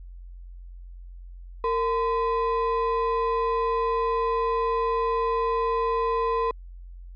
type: ring-modulated tone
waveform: triangle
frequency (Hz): 740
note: F#5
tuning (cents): 0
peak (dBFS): -17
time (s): 1.64-6.51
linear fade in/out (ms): 2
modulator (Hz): 281
effects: added 44 Hz sine -39 dBFS peak until 7.15 s + resampled to 11025 Hz